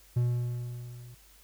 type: tone with level ramp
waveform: triangle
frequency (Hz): 121.4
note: B2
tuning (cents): -29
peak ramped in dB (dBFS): -20 to -44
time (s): 0.16-1.15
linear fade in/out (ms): 10
effects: added 50 Hz sine -59 dBFS peak until 1.43 s + white hiss -59 dBFS RMS until 1.43 s